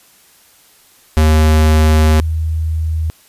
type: tone pair in turn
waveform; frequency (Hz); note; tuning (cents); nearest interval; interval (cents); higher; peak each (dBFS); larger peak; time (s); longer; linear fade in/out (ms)
square / sine; 77.78 / 79.69; D#2 / D#2; 0 / +42; unison; 42; second; -8 / -14; first; 1.17-2.2 / 2.2-3.1; first; 0
effects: white hiss -48 dBFS RMS until 3.28 s + resampled to 32000 Hz